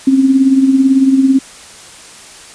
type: tone with tremolo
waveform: sine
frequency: 267.4 Hz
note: C4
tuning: 38 cents sharp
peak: -3 dBFS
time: 0.07-1.39 s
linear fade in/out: 5 ms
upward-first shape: triangle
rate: 18 Hz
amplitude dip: 65%
effects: white hiss -35 dBFS RMS until 2.54 s + resampled to 22050 Hz